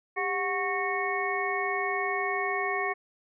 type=harmonic tone with a mistuned harmonic; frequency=367.6 Hz; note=F#4; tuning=11 cents flat; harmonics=1 / 2 / 3 / 5 / 6; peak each=-33 / -33 / -33 / -33 / -33 dBFS; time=0.16-2.94 s; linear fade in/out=20 ms; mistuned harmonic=1; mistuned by=+140 cents; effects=none